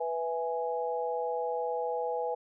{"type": "chord", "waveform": "sine", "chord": "E major", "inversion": "second", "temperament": "equal", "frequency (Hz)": [493.9, 659.3, 830.6], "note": ["B4", "E5", "G#5"], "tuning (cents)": [0, 0, 0], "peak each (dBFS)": [-32, -37, -34], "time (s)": [0, 2.35], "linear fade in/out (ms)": 10, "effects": []}